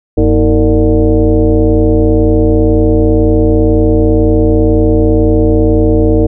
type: tone with frequency modulation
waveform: sine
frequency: 179 Hz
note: F3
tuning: 43 cents sharp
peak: -5 dBFS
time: 0.17-6.27 s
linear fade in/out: 10 ms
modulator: 138 Hz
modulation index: 2.5
effects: none